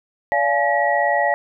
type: tone cluster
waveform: sine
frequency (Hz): 576 / 692 / 846 / 1917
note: D5 / F5 / G#5 / A#6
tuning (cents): -34 / -16 / +32 / +48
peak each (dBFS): -21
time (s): 0.32-1.34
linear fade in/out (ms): 0
effects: none